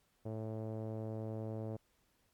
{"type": "tone with low-pass filter", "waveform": "sawtooth", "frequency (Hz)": 110, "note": "A2", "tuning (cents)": 0, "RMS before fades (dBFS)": -41, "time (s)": [0.25, 1.77], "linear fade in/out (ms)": 10, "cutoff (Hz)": 570, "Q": 2.2, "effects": ["pink hiss -75 dBFS RMS until 2.33 s", "MP3 96 kbps"]}